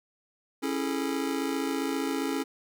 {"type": "chord", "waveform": "square", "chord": "A major seventh", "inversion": "first", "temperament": "just", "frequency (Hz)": [275, 330, 412.5, 440], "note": ["C#4", "E4", "G#4", "A4"], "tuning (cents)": [-14, 2, -12, 0], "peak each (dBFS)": [-31, -35, -37, -37], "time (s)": [0.62, 2.44], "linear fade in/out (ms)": 20, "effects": []}